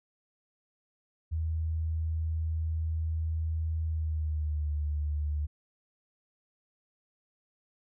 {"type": "tone with pitch glide", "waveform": "sine", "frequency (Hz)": [80.2, 74.4], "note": ["E2", "D2"], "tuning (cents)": [-47, 23], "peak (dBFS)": -28, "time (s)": [1.31, 5.47], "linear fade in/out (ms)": 20, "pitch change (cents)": -130, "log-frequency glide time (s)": [3.85, 4.72], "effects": []}